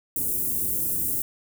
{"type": "band-stop noise", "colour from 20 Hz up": "white", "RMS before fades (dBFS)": -26, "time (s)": [0.16, 1.22], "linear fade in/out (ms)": 2, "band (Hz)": [390, 9500], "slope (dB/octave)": 24, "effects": []}